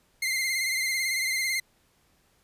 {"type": "tone with vibrato", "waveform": "sawtooth", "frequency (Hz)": 2093, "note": "C7", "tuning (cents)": 0, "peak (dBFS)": -22, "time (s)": [0.22, 1.6], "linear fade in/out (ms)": 5, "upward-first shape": "sine", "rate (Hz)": 18, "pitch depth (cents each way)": 48, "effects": ["pink hiss -66 dBFS RMS until 2.43 s", "resampled to 32000 Hz"]}